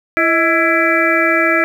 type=harmonic tone with a mistuned harmonic; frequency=333.2 Hz; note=E4; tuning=19 cents sharp; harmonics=1 / 2 / 4 / 5 / 6 / 7; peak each=-18 / -18 / -18 / -18 / -18 / -18 dBFS; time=0.17-1.64 s; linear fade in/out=0 ms; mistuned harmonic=2; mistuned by=-74 cents; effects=7-bit